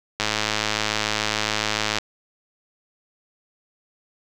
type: click train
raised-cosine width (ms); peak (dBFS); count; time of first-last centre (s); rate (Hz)
0.2; -4; 192; 0.2-1.985; 107
effects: none